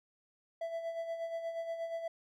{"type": "tone with tremolo", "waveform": "triangle", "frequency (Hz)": 664, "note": "E5", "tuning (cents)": 12, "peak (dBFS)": -32, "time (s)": [0.61, 2.08], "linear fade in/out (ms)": 5, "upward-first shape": "sine", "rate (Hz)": 8.4, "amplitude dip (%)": 55, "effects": []}